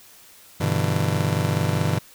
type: chord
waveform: 40% pulse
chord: E minor seventh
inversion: first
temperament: just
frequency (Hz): 98.89 / 123.61 / 148.33 / 164.81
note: G2 / B2 / D3 / E3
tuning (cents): +16 / +2 / +18 / 0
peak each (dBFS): -25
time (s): 0.6-1.99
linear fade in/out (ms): 10
effects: white hiss -49 dBFS RMS until 2.14 s